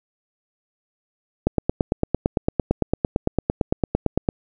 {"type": "click train", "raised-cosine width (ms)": 2, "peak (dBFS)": -4, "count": 26, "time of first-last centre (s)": [1.47, 4.288], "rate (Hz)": 8.87, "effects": []}